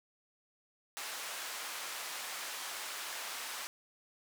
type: band-pass noise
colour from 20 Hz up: pink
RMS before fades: -42 dBFS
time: 0.97-3.67 s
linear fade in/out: 0 ms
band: 960 to 14000 Hz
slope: 12 dB/octave
effects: none